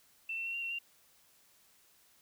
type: tone with pitch steps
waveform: sine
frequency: 2679 / 2699 / 2724 / 2770 / 2722 / 2775 Hz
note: E7 / E7 / F7 / F7 / F7 / F7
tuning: +27 / +40 / -44 / -15 / -45 / -12 cents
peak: -35 dBFS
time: 0.29-0.788 s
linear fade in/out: 5 ms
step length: 83 ms
effects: white hiss -66 dBFS RMS until 2.21 s